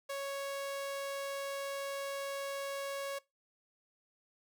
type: tone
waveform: sawtooth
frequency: 554.4 Hz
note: C#5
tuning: in tune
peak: -33 dBFS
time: 0.09-3.19 s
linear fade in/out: 10 ms
effects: noise-tail reverb RT60 0.2 s tail -21 dB re dry